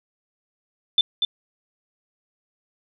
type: tone with echo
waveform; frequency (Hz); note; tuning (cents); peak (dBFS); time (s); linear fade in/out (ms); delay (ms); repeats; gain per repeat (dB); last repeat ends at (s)
sine; 3533; A7; +6; -13; 0.98-1.01; 2; 240; 1; -5; 1.25
effects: none